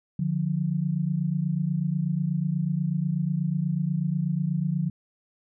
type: tone pair together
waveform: sine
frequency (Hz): 149 / 177.19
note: D3 / F3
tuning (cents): +25 / +25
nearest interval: minor third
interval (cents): 300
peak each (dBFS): -26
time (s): 0.19-4.9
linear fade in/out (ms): 5
effects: none